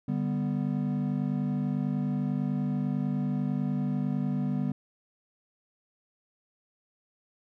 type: chord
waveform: triangle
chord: G major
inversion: second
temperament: equal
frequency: 146.83 / 196 / 246.9 Hz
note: D3 / G3 / B3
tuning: 0 / 0 / 0 cents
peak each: -29 dBFS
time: 0.08-4.72 s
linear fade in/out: 5 ms
effects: none